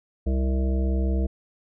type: harmonic tone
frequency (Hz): 65.41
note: C2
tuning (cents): 0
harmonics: 1 / 3 / 5 / 7 / 9 / 10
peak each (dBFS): -21 / -30 / -33 / -36 / -41 / -40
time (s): 0.26-1.27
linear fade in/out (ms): 10
effects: none